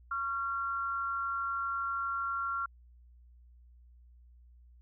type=tone pair together; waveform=sine; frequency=1108.7 / 1376.2 Hz; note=C#6 / F6; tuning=0 / -26 cents; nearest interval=major third; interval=374 cents; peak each=-38 / -32 dBFS; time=0.11-2.66 s; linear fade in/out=5 ms; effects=added 60 Hz sine -55 dBFS peak until 4.81 s